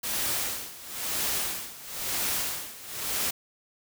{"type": "noise with tremolo", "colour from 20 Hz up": "white", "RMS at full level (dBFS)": -28, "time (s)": [0.03, 3.31], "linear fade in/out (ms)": 10, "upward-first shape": "sine", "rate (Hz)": 1, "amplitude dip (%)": 85, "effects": []}